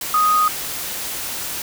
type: tone in noise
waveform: sine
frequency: 1246 Hz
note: D#6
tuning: 2 cents sharp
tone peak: -13 dBFS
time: 0.14-0.48 s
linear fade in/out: 2 ms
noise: white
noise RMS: -27 dBFS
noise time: 0.01-1.62 s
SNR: +11 dB
effects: none